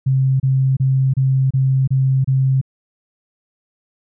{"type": "tone bursts", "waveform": "sine", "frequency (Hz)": 132.9, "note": "C3", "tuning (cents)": 27, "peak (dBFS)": -12, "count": 7, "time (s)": [0.06, 2.614], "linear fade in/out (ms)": 10, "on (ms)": 340, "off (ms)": 29, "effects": []}